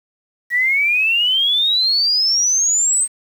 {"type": "exponential sweep", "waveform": "sine", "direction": "up", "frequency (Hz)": [1900, 8430], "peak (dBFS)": -13, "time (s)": [0.5, 3.08], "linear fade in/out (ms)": 50, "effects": ["7-bit"]}